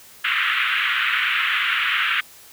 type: band-pass noise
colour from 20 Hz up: pink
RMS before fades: -21 dBFS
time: 0.24-2.21 s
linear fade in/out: 10 ms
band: 1300 to 3200 Hz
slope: 48 dB/octave
effects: white hiss -46 dBFS RMS until 2.52 s